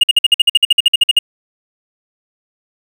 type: tone bursts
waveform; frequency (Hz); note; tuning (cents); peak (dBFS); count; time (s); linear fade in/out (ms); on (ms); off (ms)
triangle; 2854; F7; +37; -3; 16; 0.01-1.19; 5; 25; 52
effects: 7-bit